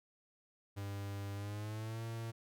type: tone with pitch glide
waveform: 45% pulse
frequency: 100 to 114.21 Hz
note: G2 to A#2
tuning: +35 to -35 cents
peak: -40 dBFS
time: 0.76-2.32 s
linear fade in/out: 20 ms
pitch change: +230 cents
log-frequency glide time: 1.35-2.03 s
effects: none